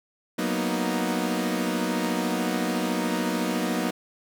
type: chord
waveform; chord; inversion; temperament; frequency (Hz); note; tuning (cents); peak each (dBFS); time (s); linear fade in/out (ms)
sawtooth; B major seventh; second; equal; 185 / 233.1 / 246.9 / 311.1; F#3 / A#3 / B3 / D#4; 0 / 0 / 0 / 0; -26; 0.38-3.91; 10
effects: none